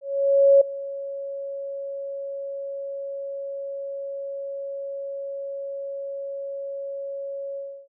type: tone with ADSR envelope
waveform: sine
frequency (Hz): 554.4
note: C#5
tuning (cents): 0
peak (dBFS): -10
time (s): 0.01-7.88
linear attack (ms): 600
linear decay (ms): 6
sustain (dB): -19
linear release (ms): 310
effects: none